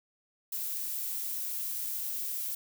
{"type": "noise", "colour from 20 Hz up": "violet", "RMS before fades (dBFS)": -35, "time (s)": [0.52, 2.55], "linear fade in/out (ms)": 5, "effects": []}